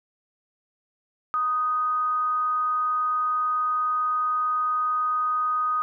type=tone with amplitude modulation; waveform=sine; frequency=1244.5 Hz; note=D#6; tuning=in tune; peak=-20 dBFS; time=1.34-5.82 s; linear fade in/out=0 ms; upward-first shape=sine; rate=273 Hz; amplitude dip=30%; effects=none